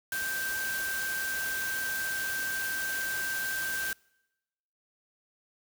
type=tone in noise; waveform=sine; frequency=1566 Hz; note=G6; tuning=2 cents flat; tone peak=-31 dBFS; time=0.12-3.93 s; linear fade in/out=2 ms; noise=white; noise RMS=-37 dBFS; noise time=0.12-3.93 s; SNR=+3 dB; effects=noise-tail reverb RT60 1.0 s tail -26 dB re dry